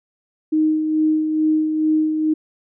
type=tone with tremolo; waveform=sine; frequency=311.1 Hz; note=D#4; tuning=in tune; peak=-13 dBFS; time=0.52-2.34 s; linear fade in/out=10 ms; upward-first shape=sine; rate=2.3 Hz; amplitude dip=45%; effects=none